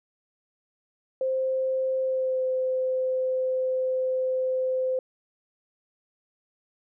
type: tone with pitch glide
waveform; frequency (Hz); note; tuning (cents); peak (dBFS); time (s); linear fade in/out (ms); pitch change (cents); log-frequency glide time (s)
sine; 523.3 to 516.1; C5 to C5; 0 to -24; -23; 1.21-4.99; 2; -24; 2.02-2.43
effects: none